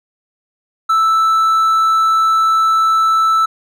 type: tone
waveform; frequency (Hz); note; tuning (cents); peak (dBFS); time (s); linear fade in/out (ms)
triangle; 1318.5; E6; 0; -8; 0.89-3.46; 10
effects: none